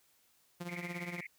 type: tone with tremolo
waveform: sawtooth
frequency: 174.6 Hz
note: F3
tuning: in tune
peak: -33 dBFS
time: 0.6-1.21 s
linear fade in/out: 10 ms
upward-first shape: triangle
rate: 17 Hz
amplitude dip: 80%
type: band-pass noise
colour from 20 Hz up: white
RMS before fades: -46 dBFS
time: 0.68-1.27 s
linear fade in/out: 10 ms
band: 2000 to 2300 Hz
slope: 96 dB/octave
effects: white hiss -70 dBFS RMS until 1.38 s